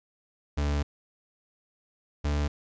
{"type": "tone pair in turn", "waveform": "40% pulse", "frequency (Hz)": [72.6, 73.27], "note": ["D2", "D2"], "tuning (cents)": [-19, -3], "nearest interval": "unison", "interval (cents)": 16, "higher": "second", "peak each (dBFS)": -24, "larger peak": "neither", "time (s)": [[0.57, 0.83], [2.24, 2.48]], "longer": "first", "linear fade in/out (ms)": 10, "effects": ["resampled to 16000 Hz", "11-bit"]}